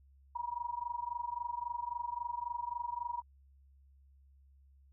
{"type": "tone with amplitude modulation", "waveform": "sine", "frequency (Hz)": 958, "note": "A#5", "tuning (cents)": 47, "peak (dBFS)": -32, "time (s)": [0.35, 3.22], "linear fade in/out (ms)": 10, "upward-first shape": "sine", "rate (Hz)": 23.7, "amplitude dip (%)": 90, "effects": ["added 68 Hz sine -60 dBFS peak until 4.92 s"]}